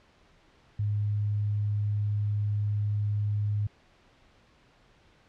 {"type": "tone", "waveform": "sine", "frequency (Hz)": 103.83, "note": "G#2", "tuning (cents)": 0, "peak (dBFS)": -25, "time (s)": [0.79, 3.67], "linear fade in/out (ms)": 5, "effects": ["pink hiss -61 dBFS RMS until 5.28 s", "low-pass 4000 Hz 12 dB/octave"]}